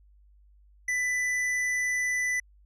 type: tone with tanh clipping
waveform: sine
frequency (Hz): 1991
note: B6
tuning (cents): +14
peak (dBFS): -27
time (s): 0.88-2.4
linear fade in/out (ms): 5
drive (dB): 16
effects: added 50 Hz sine -55 dBFS peak until 2.65 s + low-pass 10000 Hz 12 dB/octave